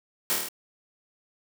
white noise with echo, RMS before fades -25 dBFS, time 0.3-0.33 s, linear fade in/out 0 ms, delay 26 ms, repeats 6, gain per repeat -2 dB, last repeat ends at 0.486 s, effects none

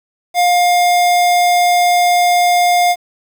square tone, 708 Hz, F5, 23 cents sharp, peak -10 dBFS, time 0.34-2.96 s, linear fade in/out 50 ms, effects 7-bit

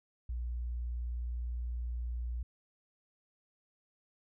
sine tone, 59.8 Hz, A#1, 45 cents sharp, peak -34 dBFS, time 0.29-2.43 s, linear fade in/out 5 ms, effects none

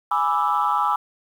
sine chord, E dominant seventh, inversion first, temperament equal, 830.6 / 987.8 / 1174.7 / 1318.5 Hz, G#5 / B5 / D6 / E6, 0 / 0 / 0 / 0 cents, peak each -23 dBFS, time 0.11-0.96 s, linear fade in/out 5 ms, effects tanh soft clip ceiling -10 dBFS + 8-bit

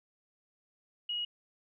sine tone, 2896 Hz, F#7, 38 cents flat, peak -32 dBFS, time 1.09-1.25 s, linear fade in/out 5 ms, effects none

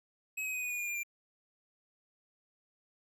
square tone with pitch steps, 2556 / 2530 / 2503 / 2478 / 2452 / 2427 / 2401 / 2377 Hz, D#7 / D#7 / D#7 / D#7 / D#7 / D#7 / D7 / D7, +46 / +28 / +10 / -8 / -26 / -44 / +38 / +20 cents, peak -35 dBFS, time 0.37-1.034 s, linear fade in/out 10 ms, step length 83 ms, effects none

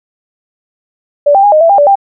sine tone with pitch steps, 579 / 788 / 820 / 617 / 665 / 800 / 580 / 792 Hz, D5 / G5 / G#5 / D#5 / E5 / G5 / D5 / G5, -25 / +9 / -22 / -15 / +15 / +35 / -22 / +18 cents, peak -3 dBFS, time 1.26-1.956 s, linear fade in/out 10 ms, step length 87 ms, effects none

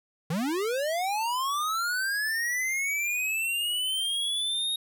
square linear sweep, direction up, 146.83 to 3760 Hz, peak -27 dBFS, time 0.3-4.76 s, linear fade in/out 5 ms, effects none

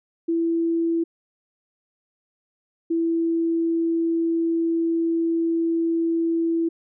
sine tone pair in turn, 332.8 / 331.6 Hz, E4 / E4, +17 / +10 cents, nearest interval unison, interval 7 cents, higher first, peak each -19 dBFS, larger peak neither, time 0.28-1.04 / 2.9-6.69 s, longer second, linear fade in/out 10 ms, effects none

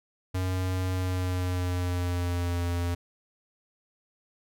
square tone with pitch glide, 92.5 to 86.81 Hz, F#2 to F2, 0 to -10 cents, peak -27 dBFS, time 0.34-2.95 s, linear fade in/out 10 ms, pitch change -110 cents, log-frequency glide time 0.93-2.64 s, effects none

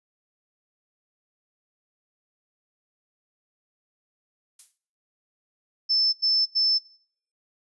violet noise with exponential decay, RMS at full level -38 dBFS, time 4.59-4.78 s, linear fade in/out 5 ms, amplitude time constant 41 ms
sine tone bursts, 5280 Hz, E8, 2 cents sharp, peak -19 dBFS, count 3, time 5.89-6.788 s, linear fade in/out 20 ms, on 240 ms, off 89 ms
effects noise-tail reverb RT60 0.6 s tail -23 dB re dry + resampled to 24000 Hz

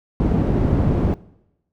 white low-pass noise, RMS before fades -18 dBFS, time 0.2-1.14 s, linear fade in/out 0 ms, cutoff 240 Hz, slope 12 dB/octave, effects noise-tail reverb RT60 0.9 s tail -21 dB re dry

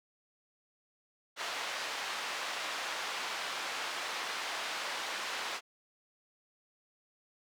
pink band-pass noise, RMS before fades -38 dBFS, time 1.36-5.61 s, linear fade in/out 50 ms, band 840 to 4800 Hz, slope 12 dB/octave, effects none

